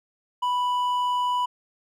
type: tone with hard clipping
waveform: sine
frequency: 987.8 Hz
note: B5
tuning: in tune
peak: -23 dBFS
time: 0.42-1.46 s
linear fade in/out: 10 ms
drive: 5 dB
effects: none